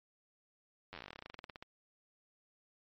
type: slowing click train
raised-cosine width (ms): 0.3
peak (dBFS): -30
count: 24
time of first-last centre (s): 0.93-1.625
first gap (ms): 10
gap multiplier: 1.09
effects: MP3 32 kbps